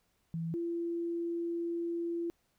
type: tone pair in turn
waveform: sine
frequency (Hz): 164.81 / 339.7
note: E3 / F4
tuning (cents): 0 / -48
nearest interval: octave + minor second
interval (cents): 1252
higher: second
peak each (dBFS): -33 / -32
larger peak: second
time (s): 0.34-0.54 / 0.54-2.3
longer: second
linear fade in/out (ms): 0
effects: pink hiss -75 dBFS RMS until 2.58 s